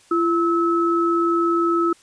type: tone pair together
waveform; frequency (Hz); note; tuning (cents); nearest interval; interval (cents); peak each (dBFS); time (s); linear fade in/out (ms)
sine; 339.6 / 1297; F4 / E6; -48 / -28; octave + major seventh; 2320; -18 / -20; 0.11-1.93; 5
effects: white hiss -53 dBFS RMS until 2.02 s + resampled to 22050 Hz